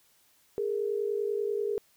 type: tone pair together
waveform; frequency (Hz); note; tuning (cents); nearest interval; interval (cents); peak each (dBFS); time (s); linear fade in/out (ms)
sine; 410 / 460.2; G#4 / A#4; -22 / -22; major second; 200; -29 / -32; 0.58-1.78; 0
effects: white hiss -65 dBFS RMS until 1.96 s